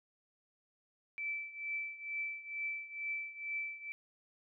sine tone with tremolo, 2322 Hz, D7, 20 cents flat, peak -34 dBFS, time 1.18-3.92 s, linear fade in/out 0 ms, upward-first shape triangle, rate 2.2 Hz, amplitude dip 85%, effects none

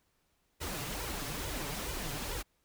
pink noise with flanger, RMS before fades -38 dBFS, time 0.6-2.43 s, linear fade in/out 20 ms, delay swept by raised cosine 2 to 7.1 ms, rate 2.3 Hz, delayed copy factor +0.85, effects pink hiss -75 dBFS RMS until 2.64 s

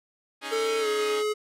5% pulse chord, C# suspended second, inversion none, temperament equal, 277.2 / 311.1 / 415.3 Hz, C#4 / D#4 / G#4, 0 / 0 / 0 cents, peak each -26 dBFS, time 0.41-1.24 s, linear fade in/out 50 ms
square tone with pitch glide, 446.6 to 424.2 Hz, A4 to G#4, +26 to +37 cents, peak -25 dBFS, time 0.51-1.34 s, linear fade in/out 20 ms, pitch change -89 cents, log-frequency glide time 0.8-0.87 s
effects low-pass 10000 Hz 12 dB/octave

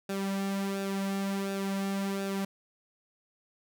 sawtooth tone with flanger, 196 Hz, G3, in tune, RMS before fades -32 dBFS, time 0.09-2.45 s, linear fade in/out 5 ms, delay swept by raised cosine 0.95 to 3.15 ms, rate 1.4 Hz, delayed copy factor -0.6, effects none

